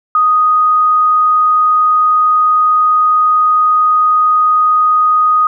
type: tone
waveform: sine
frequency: 1244.5 Hz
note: D#6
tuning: in tune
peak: -7 dBFS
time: 0.15-5.47 s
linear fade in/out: 2 ms
effects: none